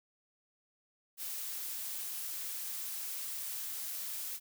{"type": "noise", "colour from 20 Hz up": "blue", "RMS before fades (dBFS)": -40, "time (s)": [1.17, 4.4], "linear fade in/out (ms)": 50, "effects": []}